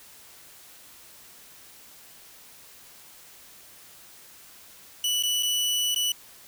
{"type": "tone with dropouts", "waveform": "sawtooth", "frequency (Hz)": 2960, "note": "F#7", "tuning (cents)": 0, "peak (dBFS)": -20, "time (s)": [5.04, 6.12], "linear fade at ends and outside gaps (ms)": 2, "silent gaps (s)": [[5.226, 5.235], [5.426, 5.431], [5.946, 5.96]], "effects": ["white hiss -50 dBFS RMS until 6.47 s"]}